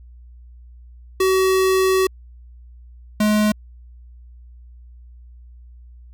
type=tone pair in turn; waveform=square; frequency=378 / 211.7 Hz; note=F#4 / G#3; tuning=+37 / +33 cents; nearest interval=minor seventh; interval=1004 cents; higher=first; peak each=-15 dBFS; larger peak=neither; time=1.2-2.07 / 3.2-3.52 s; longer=first; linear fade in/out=5 ms; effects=added 60 Hz sine -40 dBFS peak until 6.13 s